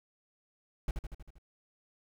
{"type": "noise with echo", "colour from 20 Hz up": "brown", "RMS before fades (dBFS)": -31, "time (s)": [0.88, 0.91], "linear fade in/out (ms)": 2, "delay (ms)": 79, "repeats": 6, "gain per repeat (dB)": -4, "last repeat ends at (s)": 1.384, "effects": []}